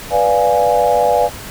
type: chord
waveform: sine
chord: B diminished seventh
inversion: none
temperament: equal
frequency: 493.9 / 587.3 / 698.5 / 830.6 Hz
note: B4 / D5 / F5 / Ab5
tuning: 0 / 0 / 0 / 0 cents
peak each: -16 dBFS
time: 0.1-1.3 s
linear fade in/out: 50 ms
effects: pink hiss -31 dBFS RMS until 1.5 s